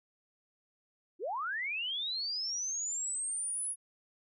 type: linear sweep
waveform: sine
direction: up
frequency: 302.7 to 10510 Hz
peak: -33 dBFS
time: 1.19-3.76 s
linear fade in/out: 50 ms
effects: none